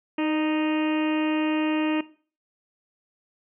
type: harmonic tone with a mistuned harmonic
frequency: 310.2 Hz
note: D#4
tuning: 5 cents flat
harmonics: 1 / 2 / 3 / 4 / 5 / 6 / 7 / 8 / 9 / 10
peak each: -23 / -33 / -34 / -39 / -45 / -39 / -43 / -37 / -38 / -48 dBFS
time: 0.18-2.01 s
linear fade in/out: 5 ms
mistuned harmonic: 2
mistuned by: -31 cents
effects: noise-tail reverb RT60 0.4 s tail -17 dB re dry